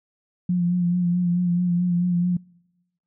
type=tone with vibrato; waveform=sine; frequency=176.4 Hz; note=F3; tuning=18 cents sharp; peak=-18 dBFS; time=0.49-2.37 s; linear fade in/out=5 ms; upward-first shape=sine; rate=4.6 Hz; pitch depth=32 cents each way; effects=noise-tail reverb RT60 1.0 s tail -26 dB re dry